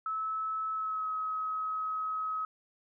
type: tone with pitch glide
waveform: sine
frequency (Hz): 1300 to 1275.5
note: E6 to D#6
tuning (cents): -24 to +43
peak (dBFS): -31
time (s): 0.06-2.45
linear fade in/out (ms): 2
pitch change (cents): -33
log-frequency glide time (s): 0.73-1.09
effects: none